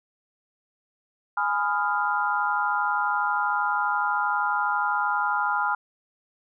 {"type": "chord", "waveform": "sine", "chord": "F half-diminished seventh", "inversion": "first", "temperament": "equal with one note detuned", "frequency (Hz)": [830.6, 1000.4, 1244.5, 1396.9], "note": ["Ab5", "Cb6", "Eb6", "F6"], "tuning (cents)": [0, 22, 0, 0], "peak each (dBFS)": [-27, -28, -30, -26], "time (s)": [1.37, 5.75], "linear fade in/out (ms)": 5, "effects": []}